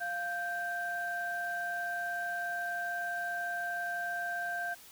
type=tone pair together; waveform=sine; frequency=698.5 / 1568 Hz; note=F5 / G6; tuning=0 / 0 cents; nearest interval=octave + major second; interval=1400 cents; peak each=-36 / -34 dBFS; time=0-4.75 s; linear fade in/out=20 ms; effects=tanh soft clip ceiling -26 dBFS + white hiss -54 dBFS RMS until 4.91 s